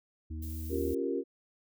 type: harmonic tone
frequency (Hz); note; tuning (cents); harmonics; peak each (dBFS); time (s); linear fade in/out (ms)
79; D#2; +27; 1 / 3 / 4; -36 / -47 / -47; 0.3-0.94; 10
type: noise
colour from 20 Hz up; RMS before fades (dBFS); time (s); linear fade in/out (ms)
violet; -48; 0.42-0.95; 5
type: chord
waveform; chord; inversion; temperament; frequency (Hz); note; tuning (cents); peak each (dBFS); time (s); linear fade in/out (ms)
sine; G half-diminished seventh; second; equal with one note detuned; 275.9 / 349.2 / 392 / 466.2; Db4 / F4 / G4 / Bb4; -8 / 0 / 0 / 0; -35; 0.69-1.24; 50
effects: none